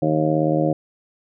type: harmonic tone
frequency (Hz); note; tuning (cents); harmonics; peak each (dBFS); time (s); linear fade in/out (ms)
77.8; D#2; 0; 2 / 3 / 4 / 5 / 6 / 7 / 8 / 9; -22 / -31 / -21 / -28 / -31 / -22 / -31 / -27; 0.02-0.73; 5
effects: none